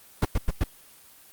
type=noise bursts; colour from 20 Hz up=brown; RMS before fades=-21 dBFS; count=4; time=0.22-0.639 s; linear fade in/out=5 ms; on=32 ms; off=97 ms; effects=white hiss -52 dBFS RMS until 1.32 s + Opus 24 kbps